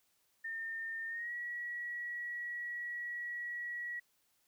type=tone with pitch glide; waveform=sine; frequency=1815 to 1922.9 Hz; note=A#6 to B6; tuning=-47 to -47 cents; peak=-38 dBFS; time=0.44-4 s; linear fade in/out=10 ms; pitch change=+100 cents; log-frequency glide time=1.08-1.33 s; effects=white hiss -75 dBFS RMS until 4.47 s